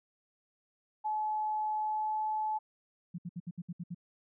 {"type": "tone with pitch glide", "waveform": "sine", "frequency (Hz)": [857, 862], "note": ["A5", "A5"], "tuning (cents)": [-46, -36], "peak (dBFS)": -30, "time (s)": [1.04, 2.59], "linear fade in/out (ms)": 20, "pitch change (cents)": 10, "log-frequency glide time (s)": [1.79, 2.19]}
{"type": "tone bursts", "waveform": "sine", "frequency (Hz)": 174, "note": "F3", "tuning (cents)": -6, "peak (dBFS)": -36, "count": 8, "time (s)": [3.14, 3.947], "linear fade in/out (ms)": 10, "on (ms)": 44, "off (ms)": 65}
{"effects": []}